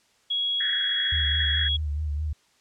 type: tone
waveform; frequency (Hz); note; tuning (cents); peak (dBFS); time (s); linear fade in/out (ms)
sine; 3325; G#7; +1; -23; 0.3-1.77; 10
type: band-pass noise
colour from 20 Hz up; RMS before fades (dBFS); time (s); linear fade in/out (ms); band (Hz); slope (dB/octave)
pink; -32; 0.6-1.69; 10; 1600 to 1900; 96
type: tone with vibrato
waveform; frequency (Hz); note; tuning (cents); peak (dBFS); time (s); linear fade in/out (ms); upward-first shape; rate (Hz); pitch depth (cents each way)
sine; 75; D2; +37; -25; 1.12-2.33; 5; sine; 4.7; 61
effects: white hiss -63 dBFS RMS until 2.6 s + low-pass 7000 Hz 12 dB/octave